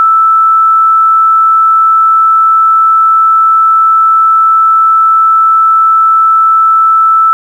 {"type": "tone", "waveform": "sine", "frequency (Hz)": 1318.5, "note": "E6", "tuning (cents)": 0, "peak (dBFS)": -3, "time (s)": [0, 7.33], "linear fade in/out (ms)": 0, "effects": ["7-bit"]}